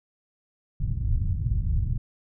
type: low-pass noise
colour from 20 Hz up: white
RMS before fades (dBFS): -25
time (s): 0.8-1.98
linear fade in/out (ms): 5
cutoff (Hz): 110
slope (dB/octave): 24
effects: none